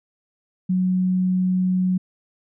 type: tone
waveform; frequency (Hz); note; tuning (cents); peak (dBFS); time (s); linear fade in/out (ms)
sine; 184.2; F#3; -7; -17; 0.69-1.98; 10
effects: none